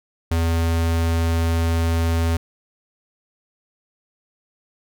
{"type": "tone", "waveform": "square", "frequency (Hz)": 82.9, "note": "E2", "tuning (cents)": 10, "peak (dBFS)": -18, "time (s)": [0.31, 2.37], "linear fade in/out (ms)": 5, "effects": []}